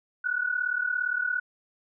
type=tone pair together; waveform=sine; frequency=1454.6 / 1492 Hz; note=F#6 / F#6; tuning=-30 / +14 cents; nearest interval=unison; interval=44 cents; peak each=-28 dBFS; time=0.24-1.4 s; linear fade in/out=10 ms; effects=none